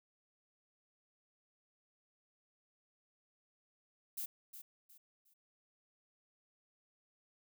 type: noise with echo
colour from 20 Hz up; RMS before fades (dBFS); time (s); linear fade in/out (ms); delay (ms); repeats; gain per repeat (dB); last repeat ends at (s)
violet; -41; 4.17-4.26; 10; 360; 3; -10; 5.34
effects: none

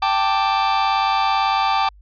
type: chord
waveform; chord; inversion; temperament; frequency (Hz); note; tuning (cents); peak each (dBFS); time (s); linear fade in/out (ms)
45% pulse; G suspended second; none; just; 784 / 882 / 1176; G5 / A5 / D6; 0 / +4 / +2; -20 / -21 / -21; 0.02-1.89; 5
effects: added 50 Hz sine -44 dBFS peak until 2.01 s + resampled to 11025 Hz

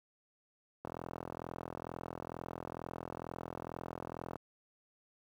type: click train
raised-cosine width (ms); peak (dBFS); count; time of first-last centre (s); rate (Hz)
1; -26; 149; 0.85-4.357; 42.2
effects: high-pass 80 Hz 12 dB/octave + 10-bit

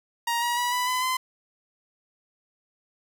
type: tone with pitch steps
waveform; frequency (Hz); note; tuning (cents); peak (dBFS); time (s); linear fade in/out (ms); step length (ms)
sawtooth; 939 / 956 / 973.2 / 990.8 / 1008.7 / 1026.9; A#5 / A#5 / B5 / B5 / B5 / C6; +12 / +43 / -26 / +5 / +36 / -33; -20; 0.27-1.17; 5; 150
effects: none

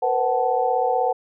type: tone cluster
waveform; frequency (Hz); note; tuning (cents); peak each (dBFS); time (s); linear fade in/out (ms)
sine; 470.9 / 507 / 749 / 874; A#4 / B4 / F#5 / A5; +18 / +45 / +21 / -12; -26 / -23 / -21 / -26; 0.02-1.13; 10
effects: none

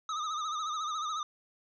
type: tone with vibrato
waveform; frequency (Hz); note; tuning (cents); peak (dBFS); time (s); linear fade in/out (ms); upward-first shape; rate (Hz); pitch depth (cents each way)
square; 1244.5; D#6; 0; -33; 0.09-1.23; 2; sine; 14; 75
effects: resampled to 16000 Hz + 12-bit

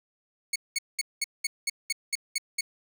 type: tone bursts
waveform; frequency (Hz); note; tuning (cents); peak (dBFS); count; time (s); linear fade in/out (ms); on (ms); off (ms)
15% pulse; 2209; C#7; -7; -19; 10; 0.53-2.61; 5; 28; 200
effects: none

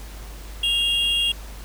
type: tone pair together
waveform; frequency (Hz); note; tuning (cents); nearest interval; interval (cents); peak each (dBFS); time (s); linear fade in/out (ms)
triangle; 2794 / 3290; F7 / G#7; 0 / -17; minor third; 283; -20; 0.63-1.32; 5
effects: added 51 Hz sine -35 dBFS peak until 1.64 s + pink hiss -43 dBFS RMS until 1.64 s

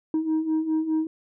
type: beating tone pair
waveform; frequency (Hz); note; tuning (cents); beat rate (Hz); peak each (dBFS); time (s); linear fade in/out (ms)
sine; 312.3 / 317.2; D#4 / D#4; +7 / +33; 4.9; -26 / -21; 0.14-1.07; 2
effects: tanh soft clip ceiling -19 dBFS

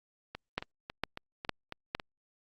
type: two click trains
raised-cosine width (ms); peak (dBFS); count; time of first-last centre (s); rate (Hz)
0.3; -14 / -23; 4 / 7; 0.58-1.95 / 0.35-1.998; 2.19 / 3.64
effects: Opus 48 kbps

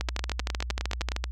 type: two click trains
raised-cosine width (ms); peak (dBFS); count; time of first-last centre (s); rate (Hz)
0.2; -11 / -12; 17 / 11; 0.01-1.241 / 0.09-1.119; 13 / 9.72
effects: added 60 Hz sine -31 dBFS peak until 1.31 s + MP3 96 kbps

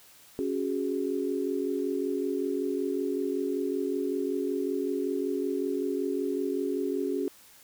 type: chord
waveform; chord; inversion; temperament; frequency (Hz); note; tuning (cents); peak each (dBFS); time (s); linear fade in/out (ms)
sine; C# suspended fourth; none; equal; 277.2 / 370 / 415.3; C#4 / F#4 / G#4; 0 / 0 / 0; -31 / -31 / -32; 0.39-7.28; 0
effects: white hiss -55 dBFS RMS until 7.63 s

